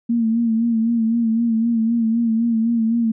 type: tone with vibrato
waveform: sine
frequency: 228.8 Hz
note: A#3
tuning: 32 cents flat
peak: -15 dBFS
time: 0.09-3.12 s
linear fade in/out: 10 ms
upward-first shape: sine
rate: 3.9 Hz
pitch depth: 53 cents each way
effects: none